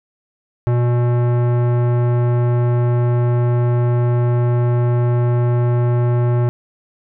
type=tone with tanh clipping; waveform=sine; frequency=121 Hz; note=B2; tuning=35 cents flat; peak=-15 dBFS; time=0.67-6.49 s; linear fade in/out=0 ms; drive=18 dB; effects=none